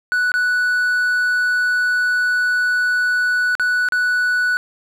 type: tone with dropouts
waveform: triangle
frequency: 1480 Hz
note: F#6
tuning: in tune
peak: -13 dBFS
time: 0.12-4.57 s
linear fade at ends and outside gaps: 0 ms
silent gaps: 0.318-0.34 / 3.552-3.597 / 3.887-3.922 s
effects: none